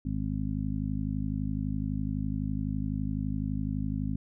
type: harmonic tone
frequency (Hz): 51.91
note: G#1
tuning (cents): 0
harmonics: 1 / 2 / 3 / 4 / 5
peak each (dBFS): -35 / -35 / -35 / -35 / -35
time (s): 0.05-4.16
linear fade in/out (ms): 5
effects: none